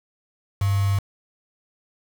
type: tone with quantisation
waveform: sine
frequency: 99.1 Hz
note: G2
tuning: 19 cents sharp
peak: -18 dBFS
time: 0.61-0.99 s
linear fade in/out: 5 ms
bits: 5
effects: none